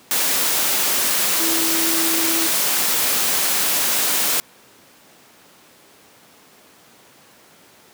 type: tone in noise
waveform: sine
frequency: 327.4 Hz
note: E4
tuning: 12 cents flat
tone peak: -24 dBFS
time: 1.4-2.47 s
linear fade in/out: 0 ms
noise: white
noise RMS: -19 dBFS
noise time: 0.11-4.4 s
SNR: -8 dB
effects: pink hiss -49 dBFS RMS until 7.93 s + high-pass 200 Hz 12 dB/octave